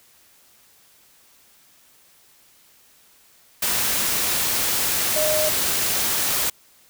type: tone in noise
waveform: sine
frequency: 615 Hz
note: D#5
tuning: 20 cents flat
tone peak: -21 dBFS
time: 5.16-5.49 s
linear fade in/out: 5 ms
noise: white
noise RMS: -22 dBFS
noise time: 3.62-6.5 s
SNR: -2 dB
effects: white hiss -55 dBFS RMS until 6.89 s